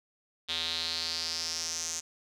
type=tone with band-pass filter sweep; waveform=square; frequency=82.41 Hz; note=E2; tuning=in tune; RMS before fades=-34 dBFS; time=0.48-2.01 s; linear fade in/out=20 ms; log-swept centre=3600 to 6500 Hz; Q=5.4; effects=none